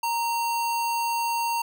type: tone with sample-and-hold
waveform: sine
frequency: 932.3 Hz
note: A#5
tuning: in tune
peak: -23 dBFS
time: 0.03-1.62 s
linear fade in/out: 5 ms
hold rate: 3675 Hz
effects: none